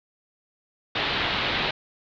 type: low-pass noise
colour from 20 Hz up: white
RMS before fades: -26 dBFS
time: 0.95-1.71 s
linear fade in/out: 5 ms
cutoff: 4000 Hz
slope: 48 dB/octave
effects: none